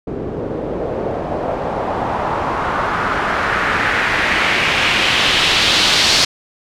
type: noise with low-pass filter sweep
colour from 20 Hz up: white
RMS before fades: -17 dBFS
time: 0.07-6.25 s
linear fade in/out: 5 ms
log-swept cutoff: 380 to 4600 Hz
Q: 1.9
effects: none